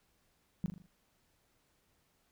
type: tone with echo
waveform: sine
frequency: 180 Hz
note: F#3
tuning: 47 cents flat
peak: -29 dBFS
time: 0.64-0.66 s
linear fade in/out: 0 ms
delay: 40 ms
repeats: 5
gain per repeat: -6 dB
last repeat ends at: 0.86 s
effects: pink hiss -74 dBFS RMS until 2.31 s